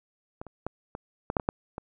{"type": "clicks", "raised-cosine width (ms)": 1, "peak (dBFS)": [-23, -29, -17, -22, -15, -8, -18, -10, -21], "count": 9, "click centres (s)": [0.415, 0.467, 0.666, 0.951, 1.301, 1.368, 1.398, 1.489, 1.781], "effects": []}